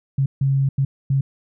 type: tone bursts at uneven times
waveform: sine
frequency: 136.4 Hz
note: C#3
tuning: 28 cents flat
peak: -15 dBFS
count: 4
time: 0.18-0.26 / 0.41-0.69 / 0.78-0.85 / 1.1-1.21 s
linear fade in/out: 5 ms
effects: none